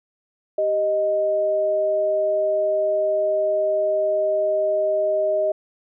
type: tone pair together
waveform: sine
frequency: 391.5 / 622.2 Hz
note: G4 / D#5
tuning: -2 / 0 cents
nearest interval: minor sixth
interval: 802 cents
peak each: -27 / -18 dBFS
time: 0.58-5.52 s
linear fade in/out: 5 ms
effects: none